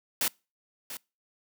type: noise with echo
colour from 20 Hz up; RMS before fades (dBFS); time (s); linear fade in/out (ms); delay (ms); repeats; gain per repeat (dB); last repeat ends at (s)
white; -27; 0.21-0.28; 2; 690; 1; -12; 0.97
effects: noise-tail reverb RT60 0.3 s tail -26 dB re dry + high-pass 150 Hz 12 dB/octave